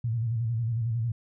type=tone with vibrato; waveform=sine; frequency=115.2 Hz; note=A#2; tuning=20 cents flat; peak=-25 dBFS; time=0.04-1.12 s; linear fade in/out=5 ms; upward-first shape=square; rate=11 Hz; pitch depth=69 cents each way; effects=none

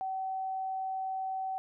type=tone; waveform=sine; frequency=762 Hz; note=G5; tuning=49 cents flat; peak=-32 dBFS; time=0.01-1.58 s; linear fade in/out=0 ms; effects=none

